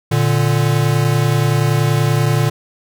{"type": "tone pair together", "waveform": "square", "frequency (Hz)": [116.53, 147], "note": ["A#2", "D3"], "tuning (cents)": [0, 2], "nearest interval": "major third", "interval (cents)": 402, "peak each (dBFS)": -16, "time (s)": [0.11, 2.5], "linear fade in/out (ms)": 10, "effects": []}